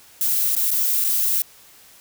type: noise with dropouts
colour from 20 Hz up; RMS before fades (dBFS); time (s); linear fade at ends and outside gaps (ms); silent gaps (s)
violet; -20; 0.21-1.42; 1; 0.552-0.565 / 0.706-0.714 / 1.041-1.045
effects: white hiss -49 dBFS RMS until 2 s